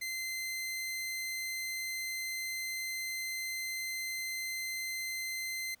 sawtooth tone, 2071 Hz, C7, 18 cents flat, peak -32 dBFS, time 0.01-5.75 s, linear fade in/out 10 ms, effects pink hiss -68 dBFS RMS until 5.8 s

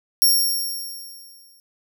10% pulse tone with exponential decay, 5530 Hz, F8, 18 cents flat, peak -6 dBFS, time 0.22-1.6 s, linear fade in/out 0 ms, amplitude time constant 300 ms, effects none

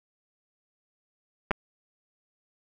clicks, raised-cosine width 0.5 ms, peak -10 dBFS, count 2, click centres 1.509 / 1.514 s, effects none

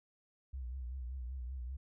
sine tone with vibrato, 63.3 Hz, B1, 43 cents sharp, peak -39 dBFS, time 0.53-1.77 s, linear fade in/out 10 ms, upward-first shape triangle, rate 5.2 Hz, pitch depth 120 cents each way, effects none

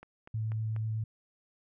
click train, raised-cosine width 0.5 ms, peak -33 dBFS, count 4, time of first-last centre 0.03-0.763 s, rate 4.09 Hz
sine tone with vibrato, 110 Hz, A2, in tune, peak -30 dBFS, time 0.34-1.04 s, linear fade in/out 5 ms, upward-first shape triangle, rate 8.1 Hz, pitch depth 11 cents each way
effects none

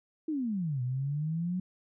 sine exponential two-way sweep, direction down then up, 327.5 to 122.4 to 186.4 Hz, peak -29 dBFS, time 0.28-1.6 s, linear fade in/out 5 ms, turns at 0.82 s, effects none

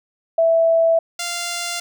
sine / 5% pulse tone pair in turn, 659.3 / 695.1 Hz, E5 / F5, 0 / -8 cents, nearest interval minor second, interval 92 cents, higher second, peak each -12 dBFS, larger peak neither, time 0.38-0.99 / 1.19-1.8 s, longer neither, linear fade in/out 5 ms, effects none

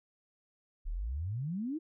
sine exponential sweep, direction up, 33.65 to 333.7 Hz, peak -33 dBFS, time 0.85-1.79 s, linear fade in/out 20 ms, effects none

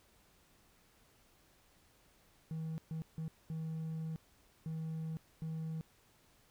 triangle tone bursts at uneven times, 160 Hz, D#3, 49 cents sharp, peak -35 dBFS, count 6, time 2.51-2.78 / 2.91-3.02 / 3.18-3.28 / 3.5-4.16 / 4.66-5.17 / 5.42-5.81 s, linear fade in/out 0 ms, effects tanh soft clip ceiling -31 dBFS + pink hiss -68 dBFS RMS until 6.5 s

